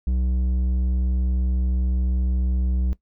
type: tone with low-pass filter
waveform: square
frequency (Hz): 62.8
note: B1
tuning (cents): +30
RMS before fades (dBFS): -22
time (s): 0.07-2.93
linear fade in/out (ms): 0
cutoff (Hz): 190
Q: 0.65
effects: noise-tail reverb RT60 0.1 s tail -18 dB re dry